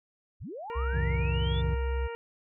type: linear sweep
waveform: sine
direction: up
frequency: 34.65 to 3585 Hz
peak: -37 dBFS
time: 0.4-1.62 s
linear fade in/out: 20 ms
type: harmonic tone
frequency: 466.2 Hz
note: A#4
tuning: in tune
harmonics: 1 / 2 / 3 / 4 / 5 / 6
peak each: -36 / -42 / -46 / -48 / -50 / -52 dBFS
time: 0.7-2.15 s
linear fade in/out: 0 ms
type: tone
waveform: sine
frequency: 65.41 Hz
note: C2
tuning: in tune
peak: -27 dBFS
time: 0.75-2.08 s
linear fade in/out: 20 ms
type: chord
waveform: triangle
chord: F# diminished seventh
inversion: none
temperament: just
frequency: 92.5 / 111 / 133.2 / 159.84 Hz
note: F#2 / A2 / C3 / Eb3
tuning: 0 / +16 / +31 / +47 cents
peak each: -32 / -34 / -34 / -31 dBFS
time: 0.93-1.75 s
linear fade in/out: 10 ms
effects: none